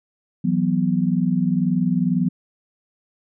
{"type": "chord", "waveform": "sine", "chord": "E suspended second", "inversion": "none", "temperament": "equal", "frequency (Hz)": [164.81, 185, 246.9], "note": ["E3", "F#3", "B3"], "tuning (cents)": [0, 0, 0], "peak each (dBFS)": [-22, -20, -22], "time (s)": [0.44, 2.29], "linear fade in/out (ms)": 10, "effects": []}